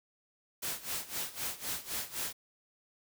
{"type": "noise with tremolo", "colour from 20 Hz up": "white", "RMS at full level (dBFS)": -35, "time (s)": [0.62, 2.33], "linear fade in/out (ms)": 10, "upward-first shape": "sine", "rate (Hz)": 3.9, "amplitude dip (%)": 85, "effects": []}